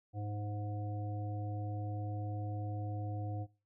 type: harmonic tone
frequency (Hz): 103.83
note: G#2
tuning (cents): 0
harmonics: 1 / 3 / 5 / 7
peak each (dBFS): -37 / -47 / -51 / -47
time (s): 0.13-3.47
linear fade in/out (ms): 50
effects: noise-tail reverb RT60 0.3 s tail -20 dB re dry